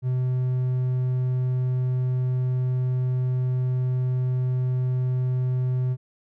triangle tone, 127.2 Hz, C3, 48 cents flat, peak -19 dBFS, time 0.02-5.97 s, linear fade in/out 50 ms, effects none

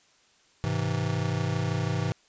square chord, Ab augmented, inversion none, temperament just, 103.83 / 129.78 / 162.23 Hz, Ab2 / C3 / E3, 0 / -14 / -27 cents, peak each -31 dBFS, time 0.64-2.12 s, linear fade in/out 0 ms, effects white hiss -62 dBFS RMS until 2.28 s + resampled to 16000 Hz

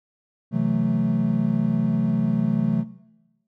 triangle chord, F# half-diminished seventh, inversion second, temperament equal, 130.81 / 164.81 / 185 / 220 Hz, C3 / E3 / F#3 / A3, 0 / 0 / 0 / 0 cents, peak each -25 / -24 / -23 / -22 dBFS, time 0.51-2.85 s, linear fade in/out 50 ms, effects noise-tail reverb RT60 1.0 s tail -18 dB re dry

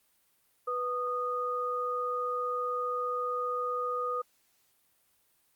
sine tone pair together, 493.9 / 1233.5 Hz, B4 / D#6, 0 / -15 cents, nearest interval octave + major third, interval 1585 cents, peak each -34 / -31 dBFS, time 0.67-4.22 s, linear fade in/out 10 ms, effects white hiss -70 dBFS RMS until 5.55 s + Opus 32 kbps

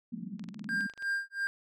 pink band-pass noise, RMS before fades -41 dBFS, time 0.12-0.87 s, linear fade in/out 5 ms, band 180 to 240 Hz, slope 48 dB/octave
clicks, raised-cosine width 0.2 ms, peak -33 dBFS, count 11, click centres 0.395 / 0.44 / 0.488 / 0.544 / 0.594 / 0.643 / 0.808 / 0.898 / 0.937 / 0.977 / 1.024 s
triangle tone with tremolo, 1598 Hz, G6, 33 cents sharp, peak -26 dBFS, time 0.69-1.47 s, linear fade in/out 0 ms, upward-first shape sine, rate 2.9 Hz, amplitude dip 100%
effects none

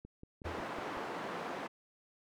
click train, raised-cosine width 3 ms, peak -36 dBFS, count 6, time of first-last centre 0.05-0.971 s, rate 5.43 Hz
white band-pass noise, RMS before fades -41 dBFS, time 0.44-1.68 s, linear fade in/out 20 ms, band 200 to 1100 Hz, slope 12 dB/octave
triangle tone with exponential decay, 82.41 Hz, E2, in tune, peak -36 dBFS, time 0.45-0.74 s, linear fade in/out 5 ms, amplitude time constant 61 ms
effects none

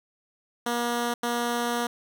10% pulse tone bursts at uneven times, 238.6 Hz, A#3, 41 cents sharp, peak -17 dBFS, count 2, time 0.66-1.14 / 1.23-1.87 s, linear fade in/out 5 ms, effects none

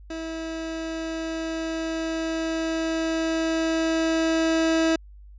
30% pulse tone with level ramp, 324.5 Hz, E4, 27 cents flat, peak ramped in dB -28 to -16 dBFS, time 0.1-4.96 s, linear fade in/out 5 ms, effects added 50 Hz sine -43 dBFS peak until 5.38 s + resampled to 16000 Hz

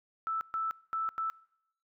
sine tone bursts at uneven times, 1318.5 Hz, E6, in tune, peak -30 dBFS, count 4, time 0.27-0.41 / 0.54-0.71 / 0.93-1.09 / 1.18-1.3 s, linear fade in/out 0 ms, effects noise-tail reverb RT60 0.8 s tail -24 dB re dry

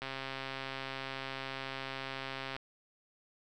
click train, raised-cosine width 0.3 ms, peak -23 dBFS, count 342, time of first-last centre 0.02-2.565 s, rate 134 Hz, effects none

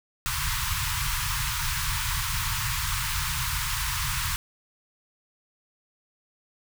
pink band-stop noise, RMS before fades -28 dBFS, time 0.26-4.36 s, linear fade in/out 0 ms, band 150 to 910 Hz, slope 96 dB/octave, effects none

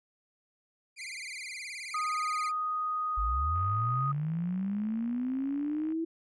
sawtooth tone with vibrato, 2225 Hz, C#7, 6 cents sharp, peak -35 dBFS, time 0.96-2.52 s, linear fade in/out 50 ms, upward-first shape sine, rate 19 Hz, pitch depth 160 cents each way
sine tone, 1244.5 Hz, D#6, in tune, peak -29 dBFS, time 1.94-4.12 s, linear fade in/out 5 ms
sine linear sweep, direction up, 49 to 331.3 Hz, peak -29 dBFS, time 3.17-6.05 s, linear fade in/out 10 ms
click train, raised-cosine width 0.5 ms, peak -38 dBFS, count 138, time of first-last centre 3.56-5.922 s, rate 58 Hz
effects resampled to 24000 Hz

